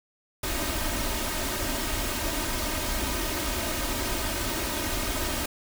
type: noise with comb filter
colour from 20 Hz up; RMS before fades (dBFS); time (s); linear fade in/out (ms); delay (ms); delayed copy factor
pink; -29; 0.43-5.46; 5; 3.2; +0.7
effects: none